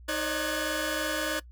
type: tone cluster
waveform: sawtooth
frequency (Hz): 312 / 542 / 601 / 1486 / 1692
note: D#4 / C#5 / D5 / F#6 / G#6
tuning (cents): +5 / -39 / +40 / +7 / +32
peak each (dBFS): -31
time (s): 0.08-1.4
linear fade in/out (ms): 10
effects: noise-tail reverb RT60 0.1 s tail -22 dB re dry + added 60 Hz sine -46 dBFS peak until 1.51 s